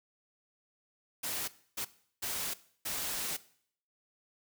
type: noise bursts at uneven times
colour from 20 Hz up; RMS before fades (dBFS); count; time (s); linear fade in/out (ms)
white; -36; 4; 1.23-1.48 / 1.77-1.85 / 2.22-2.54 / 2.85-3.37; 10
effects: noise-tail reverb RT60 0.6 s tail -18 dB re dry